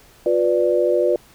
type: chord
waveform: sine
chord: B diminished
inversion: second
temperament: equal with one note detuned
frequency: 356.4 / 493.9 / 587.3 Hz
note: F4 / B4 / D5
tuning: +35 / 0 / 0 cents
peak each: -19 dBFS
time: 0.26-1.16 s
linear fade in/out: 2 ms
effects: pink hiss -50 dBFS RMS until 1.34 s